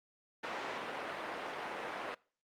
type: band-pass noise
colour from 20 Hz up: pink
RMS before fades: -41 dBFS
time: 0.43-2.15 s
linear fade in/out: 10 ms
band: 470 to 2200 Hz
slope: 12 dB/octave
effects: noise-tail reverb RT60 0.4 s tail -23 dB re dry + Opus 48 kbps